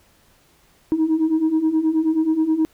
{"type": "beating tone pair", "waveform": "sine", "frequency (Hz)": [311.1, 320.5], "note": ["D#4", "E4"], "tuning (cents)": [0, -49], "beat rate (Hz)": 9.4, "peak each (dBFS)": [-20, -16], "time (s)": [0.92, 2.65], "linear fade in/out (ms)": 0, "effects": ["tanh soft clip ceiling -12 dBFS", "pink hiss -57 dBFS RMS until 2.73 s"]}